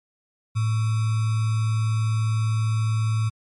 sine tone with sample-and-hold, 110 Hz, A2, in tune, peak -19 dBFS, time 0.55-3.3 s, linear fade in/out 20 ms, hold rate 1225 Hz, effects MP3 48 kbps

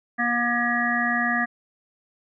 harmonic tone, 239.1 Hz, A#3, 44 cents sharp, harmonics 1 / 3 / 5 / 7 / 8, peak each -27 / -28 / -30 / -25 / -26 dBFS, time 0.18-1.46 s, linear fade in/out 20 ms, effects none

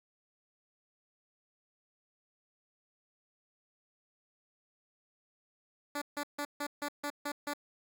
10% pulse tone bursts, 290 Hz, D4, 22 cents flat, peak -26 dBFS, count 8, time 5.95-7.536 s, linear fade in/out 5 ms, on 67 ms, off 150 ms, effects none

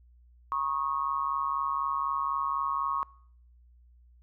sine tone with amplitude modulation, 1100 Hz, C#6, 14 cents flat, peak -23 dBFS, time 0.52-3.03 s, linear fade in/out 0 ms, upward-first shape sine, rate 144 Hz, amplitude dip 90%, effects noise-tail reverb RT60 0.6 s tail -24 dB re dry + added 60 Hz sine -55 dBFS peak until 4.22 s

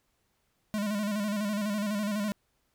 square tone with vibrato, 207.6 Hz, G#3, in tune, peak -29 dBFS, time 0.74-2.32 s, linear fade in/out 0 ms, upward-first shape square, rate 12 Hz, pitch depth 53 cents each way, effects pink hiss -74 dBFS RMS until 2.74 s

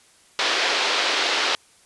white band-pass noise, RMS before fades -22 dBFS, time 0.39-1.55 s, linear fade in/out 0 ms, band 350 to 4500 Hz, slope 24 dB/octave, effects white hiss -55 dBFS RMS until 1.85 s + resampled to 24000 Hz

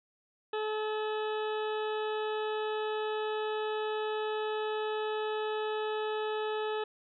harmonic tone with a mistuned harmonic, 430 Hz, A4, 40 cents flat, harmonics 1 / 2 / 3 / 4 / 6 / 7 / 8 / 9, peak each -32 / -38 / -42 / -44 / -48 / -49 / -50 / -51 dBFS, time 0.53-6.84 s, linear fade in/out 5 ms, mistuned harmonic 9, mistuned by -22 cents, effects none

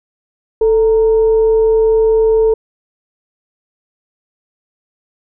sine tone with frequency modulation, 442.2 Hz, A4, 9 cents sharp, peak -8 dBFS, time 0.61-2.54 s, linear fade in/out 5 ms, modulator 483 Hz, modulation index 0.22, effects none

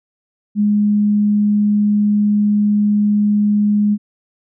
sine tone, 207.7 Hz, G#3, in tune, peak -11 dBFS, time 0.55-3.98 s, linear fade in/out 50 ms, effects none

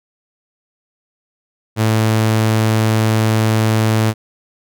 sawtooth tone, 110 Hz, A2, in tune, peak -8 dBFS, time 1.76-4.14 s, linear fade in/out 50 ms, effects none

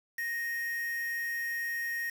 triangle tone with quantisation, 1864.7 Hz, A#6, in tune, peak -30 dBFS, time 0.18-2.1 s, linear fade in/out 5 ms, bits 7, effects none

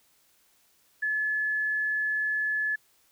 sine tone, 1718 Hz, A6, 42 cents flat, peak -25 dBFS, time 1.02-2.76 s, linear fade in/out 10 ms, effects white hiss -65 dBFS RMS until 3.11 s

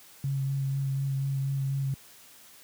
sine tone with vibrato, 136.5 Hz, C#3, 26 cents flat, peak -26 dBFS, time 0.24-1.94 s, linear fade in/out 2 ms, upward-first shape sine, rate 4.1 Hz, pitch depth 16 cents each way, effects white hiss -53 dBFS RMS until 2.63 s + high-pass 60 Hz 12 dB/octave

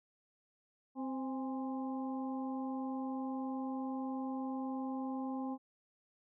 harmonic tone with a mistuned harmonic, 261.6 Hz, C4, in tune, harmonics 1 / 2 / 3 / 4, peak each -37 / -48 / -45 / -50 dBFS, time 0.95-5.58 s, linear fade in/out 50 ms, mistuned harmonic 3, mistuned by +61 cents, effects none

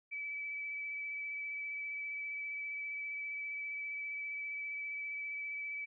sine tone with vibrato, 2300 Hz, D7, 37 cents flat, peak -38 dBFS, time 0.11-5.86 s, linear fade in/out 20 ms, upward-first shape sine, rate 15 Hz, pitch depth 13 cents each way, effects none

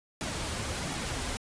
pink noise with flanger, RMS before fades -34 dBFS, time 0.21-1.37 s, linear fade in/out 0 ms, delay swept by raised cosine 1.9 to 6.4 ms, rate 1.4 Hz, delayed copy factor -0.5, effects resampled to 22050 Hz

